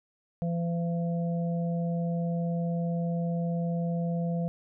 harmonic tone, 169.7 Hz, F3, 49 cents flat, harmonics 1 / 3 / 4, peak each -27 / -37 / -39 dBFS, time 0.42-4.48 s, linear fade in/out 0 ms, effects none

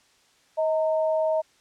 sine tone pair together, 633 / 915.1 Hz, D#5 / A#5, +30 / -32 cents, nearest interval tritone, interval 638 cents, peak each -21 / -31 dBFS, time 0.57-1.42 s, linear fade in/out 20 ms, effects white hiss -61 dBFS RMS until 1.6 s + low-pass 7000 Hz 12 dB/octave

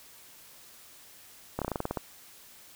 slowing click train, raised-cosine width 1 ms, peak -16 dBFS, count 10, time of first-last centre 1.59-1.972 s, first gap 27 ms, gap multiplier 1.11, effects white hiss -53 dBFS RMS until 2.75 s

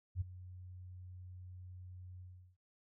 sine tone with ADSR envelope, 91 Hz, F#2, 28 cents flat, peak -31 dBFS, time 0.15-2.57 s, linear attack 59 ms, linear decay 15 ms, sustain -17 dB, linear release 370 ms, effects none

